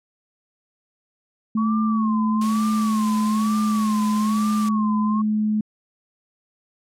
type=tone with pitch glide; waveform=sine; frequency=218.5 to 213.6 Hz; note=A3 to G#3; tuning=-12 to +49 cents; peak=-18 dBFS; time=1.55-5.61 s; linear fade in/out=5 ms; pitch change=-39 cents; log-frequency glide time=1.98-4.02 s
type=tone with vibrato; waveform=sine; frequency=1100 Hz; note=C#6; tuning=14 cents flat; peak=-26 dBFS; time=1.57-5.22 s; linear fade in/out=10 ms; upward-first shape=sine; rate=1.1 Hz; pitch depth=140 cents each way
type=noise; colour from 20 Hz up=white; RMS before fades=-35 dBFS; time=2.41-4.69 s; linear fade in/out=5 ms
effects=low-pass 10000 Hz 12 dB/octave